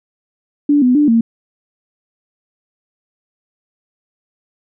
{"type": "tone with pitch steps", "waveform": "sine", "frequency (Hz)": [290.4, 249.7, 295.2, 229.1], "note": ["D4", "B3", "D4", "A#3"], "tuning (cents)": [-19, 19, 9, -30], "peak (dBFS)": -8, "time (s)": [0.69, 1.21], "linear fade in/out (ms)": 5, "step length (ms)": 130, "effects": []}